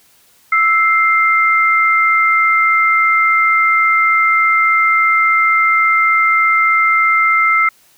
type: tone pair together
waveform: sine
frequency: 1318.5 / 2095 Hz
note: E6 / C7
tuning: 0 / +2 cents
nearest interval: minor sixth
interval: 802 cents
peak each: -12 dBFS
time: 0.52-7.69 s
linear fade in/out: 5 ms
effects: white hiss -51 dBFS RMS until 7.97 s